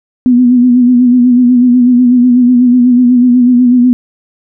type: tone with vibrato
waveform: sine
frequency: 246.9 Hz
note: B3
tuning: in tune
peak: -3 dBFS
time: 0.26-3.93 s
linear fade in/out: 0 ms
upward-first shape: sine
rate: 8.1 Hz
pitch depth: 47 cents each way
effects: none